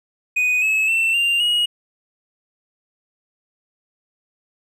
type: tone with pitch steps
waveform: triangle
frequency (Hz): 2489 / 2584 / 2683 / 2786 / 2892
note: D#7 / E7 / E7 / F7 / F#7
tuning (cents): 0 / -35 / +30 / -5 / -40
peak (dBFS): -14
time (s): 0.36-1.66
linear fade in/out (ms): 10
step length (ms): 260
effects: none